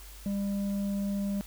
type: tone with low-pass filter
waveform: square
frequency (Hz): 199.8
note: G3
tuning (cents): +33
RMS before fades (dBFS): -31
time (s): 0.26-1.41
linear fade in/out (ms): 0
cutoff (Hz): 400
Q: 4.3
effects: added 50 Hz sine -46 dBFS peak until 1.46 s + white hiss -51 dBFS RMS until 1.46 s